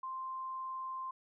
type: tone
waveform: sine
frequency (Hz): 1046.5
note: C6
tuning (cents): 0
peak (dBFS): -38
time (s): 0.03-1.11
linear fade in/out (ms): 5
effects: none